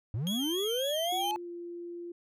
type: linear sweep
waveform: triangle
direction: up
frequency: 96.7 to 872 Hz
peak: -28 dBFS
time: 0.14-1.36 s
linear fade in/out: 0 ms
type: tone with vibrato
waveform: 40% pulse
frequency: 3225 Hz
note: G7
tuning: 48 cents sharp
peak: -32 dBFS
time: 0.27-1.31 s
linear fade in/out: 0 ms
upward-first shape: sine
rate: 3.7 Hz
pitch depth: 72 cents each way
type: tone with pitch glide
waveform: sine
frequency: 349.2 to 345.8 Hz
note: F4 to F4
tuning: 0 to -17 cents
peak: -38 dBFS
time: 1.12-2.12 s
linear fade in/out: 5 ms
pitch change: -17 cents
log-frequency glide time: 1.44-1.49 s
effects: none